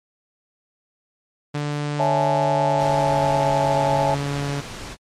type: tone with pitch glide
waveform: sawtooth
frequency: 146.83 to 141.91 Hz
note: D3 to C#3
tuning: 0 to +41 cents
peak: -19 dBFS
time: 1.54-4.61 s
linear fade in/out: 10 ms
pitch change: -59 cents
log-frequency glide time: 2.46-3.5 s
type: chord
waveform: sine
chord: A major seventh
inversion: first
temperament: equal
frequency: 554.4 / 659.3 / 830.6 / 880 Hz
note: C#5 / E5 / G#5 / A5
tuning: 0 / 0 / 0 / 0 cents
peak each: -23 dBFS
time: 1.99-4.15 s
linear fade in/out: 10 ms
type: noise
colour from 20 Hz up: pink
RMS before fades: -34 dBFS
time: 2.76-4.97 s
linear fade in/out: 50 ms
effects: low-pass 7000 Hz 12 dB/octave + MP3 64 kbps